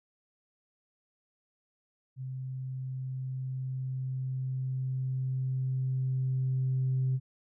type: tone with level ramp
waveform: sine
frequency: 130.4 Hz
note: C3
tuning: 5 cents flat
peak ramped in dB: -35 to -24 dBFS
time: 2.16-7.2 s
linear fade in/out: 50 ms
effects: tanh soft clip ceiling -22 dBFS